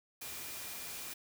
sine tone in noise, 2406 Hz, D7, 41 cents sharp, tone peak -55 dBFS, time 0.21-1.14 s, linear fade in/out 10 ms, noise white, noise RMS -44 dBFS, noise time 0.21-1.14 s, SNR -14 dB, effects none

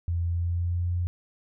sine tone with pitch glide, 85.4 to 88.11 Hz, F2 to F2, -38 to +16 cents, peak -24 dBFS, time 0.08-1.07 s, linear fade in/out 0 ms, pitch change +54 cents, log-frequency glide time 0.26-0.95 s, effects none

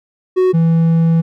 triangle tone pair in turn, 370 / 164.82 Hz, F#4 / E3, 0 / 0 cents, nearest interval octave + major second, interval 1400 cents, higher first, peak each -7 dBFS, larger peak neither, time 0.36-0.53 / 0.53-1.22 s, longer second, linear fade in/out 20 ms, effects none

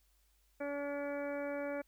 harmonic tone, 285.5 Hz, D4, 49 cents flat, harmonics 1 / 2 / 3 / 4 / 5 / 6 / 7 / 8, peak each -42 / -38 / -50 / -54 / -49 / -52 / -57 / -51 dBFS, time 0.6-1.82 s, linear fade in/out 10 ms, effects added 50 Hz sine -70 dBFS peak until 1.87 s + white hiss -75 dBFS RMS until 1.87 s

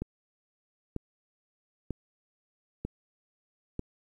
click train, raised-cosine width 3 ms, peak -20 dBFS, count 5, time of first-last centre 0.02-3.794 s, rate 1.06 Hz, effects 10-bit

